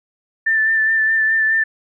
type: tone with vibrato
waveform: sine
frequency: 1773 Hz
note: A6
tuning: 13 cents sharp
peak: -13 dBFS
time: 0.46-1.64 s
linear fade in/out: 10 ms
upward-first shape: sine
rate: 4.8 Hz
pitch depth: 22 cents each way
effects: none